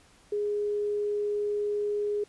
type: tone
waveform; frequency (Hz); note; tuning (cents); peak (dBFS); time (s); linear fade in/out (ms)
sine; 414.1; G#4; -5; -26; 0.32-2.24; 5
effects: pink hiss -59 dBFS RMS until 2.28 s + resampled to 24000 Hz